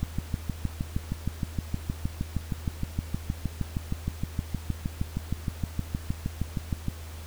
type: click train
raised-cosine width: 5 ms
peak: -15 dBFS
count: 45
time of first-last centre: 0.03-6.884 s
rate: 6.42 Hz
effects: added 80 Hz sine -38 dBFS peak until 7.26 s + pink hiss -47 dBFS RMS until 7.26 s